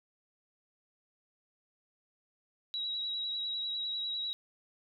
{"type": "tone with vibrato", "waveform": "sine", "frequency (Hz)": 3869, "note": "B7", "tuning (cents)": -36, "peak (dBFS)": -33, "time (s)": [2.74, 4.33], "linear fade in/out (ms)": 0, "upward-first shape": "sine", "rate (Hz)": 10, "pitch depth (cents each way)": 25, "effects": []}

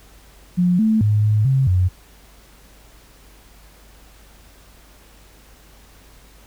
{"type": "tone with pitch steps", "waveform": "sine", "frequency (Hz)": [178.3, 219.2, 105.5, 106.4, 133.6, 91.4], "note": ["F3", "A3", "G#2", "G#2", "C3", "F#2"], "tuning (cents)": [36, -6, 28, 42, 36, -21], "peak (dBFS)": -13, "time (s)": [0.57, 1.89], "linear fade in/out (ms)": 20, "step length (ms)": 220, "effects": ["added 50 Hz sine -48 dBFS peak until 6.46 s", "pink hiss -50 dBFS RMS until 6.46 s"]}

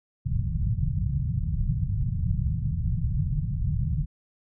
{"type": "low-pass noise", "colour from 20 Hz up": "white", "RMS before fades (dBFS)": -26, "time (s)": [0.25, 4.06], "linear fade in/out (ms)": 20, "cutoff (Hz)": 160, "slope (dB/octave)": 48, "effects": []}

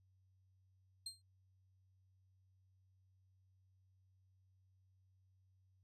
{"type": "tone with exponential decay", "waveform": "30% pulse", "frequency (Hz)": 4186, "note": "C8", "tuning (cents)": 0, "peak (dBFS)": -38, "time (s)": [1.06, 1.22], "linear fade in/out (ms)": 5, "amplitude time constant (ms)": 33, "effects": ["added 94 Hz sine -70 dBFS peak until 5.83 s", "resampled to 32000 Hz"]}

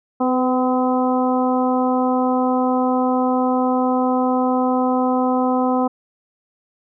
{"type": "harmonic tone with a mistuned harmonic", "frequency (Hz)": 254.9, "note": "C4", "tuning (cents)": -45, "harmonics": [1, 2, 3, 4, 5], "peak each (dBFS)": [-18, -22, -22, -25, -29], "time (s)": [0.2, 5.88], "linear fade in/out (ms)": 10, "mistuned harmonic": 2, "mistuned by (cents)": -15, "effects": []}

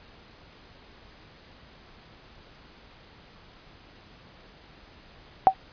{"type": "tone with exponential decay", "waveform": "sine", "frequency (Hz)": 763, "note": "G5", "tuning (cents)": -47, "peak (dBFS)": -7, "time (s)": [5.47, 5.54], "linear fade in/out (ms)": 0, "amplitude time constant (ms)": 15, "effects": ["pink hiss -52 dBFS RMS until 5.72 s", "resampled to 11025 Hz"]}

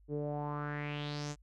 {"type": "tone with low-pass filter sweep", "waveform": "sawtooth", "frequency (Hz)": 146.83, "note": "D3", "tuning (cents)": 0, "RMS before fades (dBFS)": -38, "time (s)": [0.08, 1.36], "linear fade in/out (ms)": 50, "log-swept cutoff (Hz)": [380, 7300], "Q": 4.2, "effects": ["added 50 Hz sine -59 dBFS peak until 1.42 s"]}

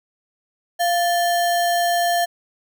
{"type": "tone with sample-and-hold", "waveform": "sine", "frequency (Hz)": 694, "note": "F5", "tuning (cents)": -11, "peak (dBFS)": -16, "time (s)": [0.79, 2.26], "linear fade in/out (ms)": 20, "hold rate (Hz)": 2450, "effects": []}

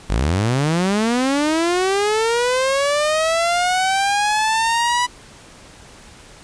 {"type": "linear sweep", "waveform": "sawtooth", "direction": "up", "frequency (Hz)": [42.86, 987.8], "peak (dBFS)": -12, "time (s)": [0.09, 5.07], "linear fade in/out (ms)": 20, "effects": ["pink hiss -43 dBFS RMS until 6.43 s", "resampled to 22050 Hz"]}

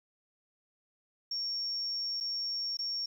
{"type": "tone with dropouts", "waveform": "sine", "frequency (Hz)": 5510, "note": "F8", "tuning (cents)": -24, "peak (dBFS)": -32, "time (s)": [1.31, 3.06], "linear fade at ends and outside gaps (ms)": 5, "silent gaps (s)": [[2.203, 2.207], [2.771, 2.789]], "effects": ["10-bit"]}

